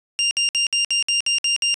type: tone bursts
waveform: 25% pulse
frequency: 2794 Hz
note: F7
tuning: in tune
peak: -13 dBFS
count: 9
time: 0.19-1.742 s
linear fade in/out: 0 ms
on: 120 ms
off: 59 ms
effects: resampled to 22050 Hz